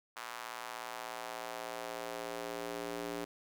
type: tone with high-pass filter sweep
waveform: square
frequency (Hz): 58.27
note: A#1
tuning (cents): 0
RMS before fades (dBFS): -42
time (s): 0.16-3.25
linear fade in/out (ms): 10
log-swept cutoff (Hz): 1100 to 340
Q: 1.5
effects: none